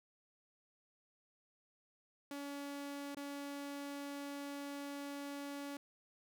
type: tone with dropouts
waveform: sawtooth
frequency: 283.4 Hz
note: C#4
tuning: 38 cents sharp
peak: -39 dBFS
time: 2.31-5.77 s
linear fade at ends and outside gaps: 2 ms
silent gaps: 3.148-3.169 s
effects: none